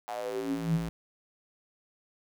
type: tone with high-pass filter sweep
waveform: square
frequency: 56 Hz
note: A1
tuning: 31 cents sharp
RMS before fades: -32 dBFS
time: 0.08-0.89 s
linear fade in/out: 0 ms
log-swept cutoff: 790 to 110 Hz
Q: 7.3
effects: none